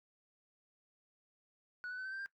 sine tone with pitch steps, 1471 / 1494.1 / 1517.6 / 1541.5 / 1565.7 / 1590.3 Hz, F#6 / F#6 / F#6 / G6 / G6 / G6, -11 / +16 / +43 / -29 / -3 / +24 cents, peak -38 dBFS, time 1.84-2.26 s, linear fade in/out 0 ms, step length 70 ms, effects noise-tail reverb RT60 0.1 s tail -18 dB re dry + tanh soft clip ceiling -39 dBFS

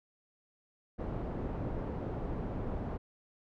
pink low-pass noise, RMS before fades -37 dBFS, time 0.98-2.98 s, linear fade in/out 20 ms, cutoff 670 Hz, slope 12 dB/octave, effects none

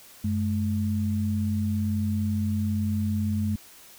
sine tone pair together, 95.1 / 212.9 Hz, F#2 / G#3, +48 / +43 cents, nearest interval octave + major second, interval 1395 cents, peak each -26 dBFS, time 0.24-3.56 s, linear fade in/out 5 ms, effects white hiss -50 dBFS RMS until 3.98 s

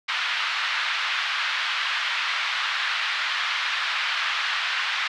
pink band-pass noise, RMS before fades -26 dBFS, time 0.08-5.08 s, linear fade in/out 10 ms, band 1200 to 3900 Hz, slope 24 dB/octave, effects none

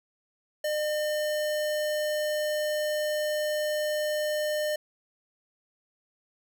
square tone, 605 Hz, D#5, 49 cents flat, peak -27 dBFS, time 0.64-4.76 s, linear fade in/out 5 ms, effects none

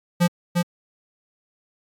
square tone with echo, 174.61 Hz, F3, in tune, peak -15 dBFS, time 0.2-0.28 s, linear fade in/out 20 ms, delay 350 ms, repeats 1, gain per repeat -3 dB, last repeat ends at 0.63 s, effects AAC 64 kbps

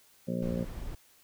harmonic tone, 59 Hz, A#1, 22 cents sharp, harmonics 2 / 3 / 4 / 5 / 6 / 7 / 8 / 9 / 10, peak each -41 / -33 / -35 / -46 / -45 / -44 / -47 / -38 / -47 dBFS, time 0.27-0.65 s, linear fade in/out 20 ms
brown noise, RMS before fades -39 dBFS, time 0.42-0.95 s, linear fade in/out 5 ms
effects white hiss -62 dBFS RMS until 1.23 s

